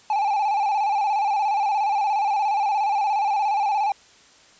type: tone with vibrato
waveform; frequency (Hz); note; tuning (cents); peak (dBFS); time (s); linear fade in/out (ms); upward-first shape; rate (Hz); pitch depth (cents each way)
triangle; 825; G#5; -12; -17; 0.1-3.92; 2; square; 17; 66
effects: white hiss -52 dBFS RMS until 4.59 s + resampled to 16000 Hz